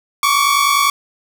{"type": "tone pair together", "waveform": "sawtooth", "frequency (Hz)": [1108.7, 1158.6], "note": ["C#6", "D6"], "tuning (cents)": [0, -24], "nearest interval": "minor second", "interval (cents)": 76, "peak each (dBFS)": -11, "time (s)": [0.23, 0.9], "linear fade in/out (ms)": 2, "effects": []}